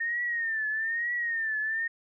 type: tone with vibrato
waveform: sine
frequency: 1825 Hz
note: A#6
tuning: 37 cents flat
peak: -27 dBFS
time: 0-1.88 s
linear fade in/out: 10 ms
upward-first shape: triangle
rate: 1.1 Hz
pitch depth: 110 cents each way
effects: none